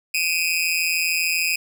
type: tone with amplitude modulation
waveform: sawtooth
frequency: 2500 Hz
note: D#7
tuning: 8 cents sharp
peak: -12 dBFS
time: 0.14-1.56 s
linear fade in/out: 5 ms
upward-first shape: sine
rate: 167 Hz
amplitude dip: 95%
effects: none